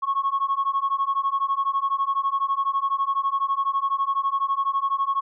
sine beating tone pair, 1092 / 1104 Hz, C#6 / C#6, -26 / -7 cents, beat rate 12 Hz, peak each -23 dBFS, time 0.02-5.21 s, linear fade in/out 20 ms, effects tanh soft clip ceiling -15 dBFS

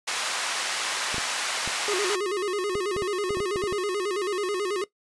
pink band-pass noise, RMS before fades -29 dBFS, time 0.07-2.16 s, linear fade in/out 10 ms, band 1000 to 8600 Hz, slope 12 dB/octave
clicks, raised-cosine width 2 ms, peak -20 dBFS, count 12, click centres 1.144 / 1.182 / 1.676 / 2.754 / 2.964 / 3.022 / 3.306 / 3.371 / 3.404 / 3.559 / 3.638 / 3.725 s
square tone with vibrato, 388.3 Hz, G4, 16 cents flat, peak -26 dBFS, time 1.88-4.84 s, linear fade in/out 2 ms, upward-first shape square, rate 9.2 Hz, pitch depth 110 cents each way
effects noise-tail reverb RT60 0.1 s tail -17 dB re dry + resampled to 24000 Hz

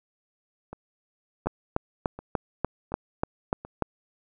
two click trains, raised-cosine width 1 ms, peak -24 / -10 dBFS, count 5 / 9, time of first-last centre 0.73-3.65 / 1.47-3.823 s, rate 1.37 / 3.4 Hz, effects none

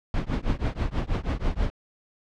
brown noise with tremolo, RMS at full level -22 dBFS, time 0.14-1.7 s, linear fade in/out 0 ms, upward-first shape triangle, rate 6.2 Hz, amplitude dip 100%, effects low-pass 4000 Hz 12 dB/octave

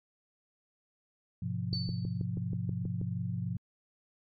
sine chord, F diminished, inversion first, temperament equal with one note detuned, 103.83 / 126.72 / 174.61 Hz, Ab2 / Cb3 / F3, 0 / +45 / 0 cents, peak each -36 dBFS, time 1.42-3.57 s, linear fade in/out 5 ms
sine tone with exponential decay, 4507 Hz, C#8, 28 cents sharp, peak -32 dBFS, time 1.73-2.24 s, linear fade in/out 1 ms, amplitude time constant 110 ms
click train, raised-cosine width 3 ms, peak -27 dBFS, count 9, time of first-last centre 1.73-3.014 s, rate 6.23 Hz
effects MP3 32 kbps

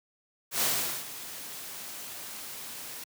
white noise with ADSR envelope, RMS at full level -26 dBFS, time 0.51-3.04 s, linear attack 100 ms, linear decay 430 ms, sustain -15 dB, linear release 4 ms, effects high-pass 100 Hz 12 dB/octave

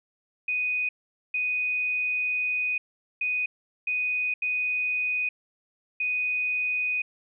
sine tone bursts at uneven times, 2489 Hz, D#7, in tune, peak -24 dBFS, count 6, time 0.48-0.89 / 1.34-2.78 / 3.21-3.46 / 3.87-4.34 / 4.42-5.29 / 6-7.02 s, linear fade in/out 5 ms, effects none

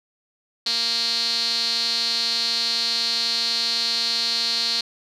sawtooth tone with band-pass filter, 232.1 Hz, A#3, 7 cents flat, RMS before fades -23 dBFS, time 0.66-4.81 s, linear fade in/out 5 ms, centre 4300 Hz, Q 8.9, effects none

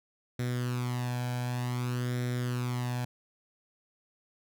sawtooth tone with flanger, 123.47 Hz, B2, in tune, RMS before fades -32 dBFS, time 0.39-3.05 s, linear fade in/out 5 ms, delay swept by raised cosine 0.53 to 1.27 ms, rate 0.54 Hz, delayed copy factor +0.65, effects none

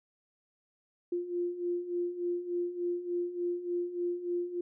sine beating tone pair, 348.5 / 351.9 Hz, F4 / F4, -4 / +13 cents, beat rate 3.4 Hz, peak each -37 / -32 dBFS, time 1.12-4.61 s, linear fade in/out 5 ms, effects none

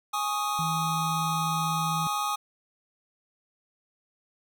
square chord, Ab suspended fourth, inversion none, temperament equal, 830.6 / 1108.7 / 1244.5 Hz, Ab5 / Db6 / Eb6, 0 / 0 / 0 cents, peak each -32 / -35 / -30 dBFS, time 0.13-2.36 s, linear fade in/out 10 ms
sine tone, 161.4 Hz, E3, 36 cents flat, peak -30 dBFS, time 0.59-2.07 s, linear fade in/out 0 ms
effects none

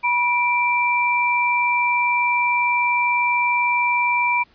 sine tone pair together, 973.5 / 2349 Hz, B5 / D7, -25 / 0 cents, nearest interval octave + minor third, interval 1525 cents, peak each -19 dBFS, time 0.03-4.44 s, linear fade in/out 20 ms, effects pink hiss -56 dBFS RMS until 4.54 s + resampled to 11025 Hz

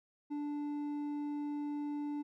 sine tone with hard clipping, 292.7 Hz, D4, 6 cents flat, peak -37 dBFS, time 0.3-2.23 s, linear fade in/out 20 ms, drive 5 dB, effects none

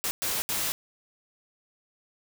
white noise bursts at uneven times, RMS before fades -29 dBFS, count 3, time 0.04-0.11 / 0.22-0.42 / 0.49-0.72 s, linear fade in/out 0 ms, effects none

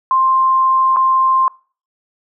sine tone with dropouts, 1051 Hz, C6, 7 cents sharp, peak -10 dBFS, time 0.11-1.48 s, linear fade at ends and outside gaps 1 ms, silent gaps 0.962-0.968 s, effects noise-tail reverb RT60 0.4 s tail -24 dB re dry

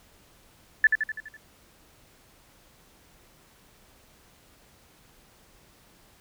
sine tone with echo, 1745 Hz, A6, 15 cents flat, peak -13 dBFS, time 0.84-0.87 s, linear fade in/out 2 ms, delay 83 ms, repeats 6, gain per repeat -5 dB, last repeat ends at 1.368 s, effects pink hiss -58 dBFS RMS until 6.2 s

